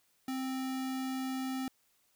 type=tone with sample-and-hold; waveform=sine; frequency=261.6 Hz; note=C4; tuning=in tune; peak=-33 dBFS; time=0.28-1.68 s; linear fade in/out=2 ms; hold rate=1050 Hz; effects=white hiss -72 dBFS RMS until 2.15 s